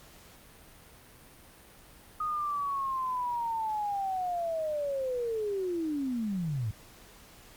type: linear sweep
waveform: sine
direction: down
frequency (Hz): 1248 to 99.4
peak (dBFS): -29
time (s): 2.2-6.71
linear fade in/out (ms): 5
effects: pink hiss -54 dBFS RMS until 7.56 s + Opus 48 kbps